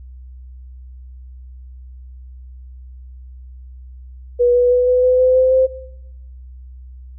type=tone with pitch steps; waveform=sine; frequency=486.1 / 490.9 / 495.7 / 500.6 / 505.6 / 510.6 / 515.6 / 520.7 Hz; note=B4 / B4 / B4 / B4 / B4 / C5 / C5 / C5; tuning=-28 / -10 / +6 / +23 / +41 / -42 / -26 / -8 cents; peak=-10 dBFS; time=4.39-5.67 s; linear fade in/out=20 ms; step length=160 ms; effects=noise-tail reverb RT60 0.9 s tail -18 dB re dry + added 63 Hz sine -34 dBFS peak until 7.18 s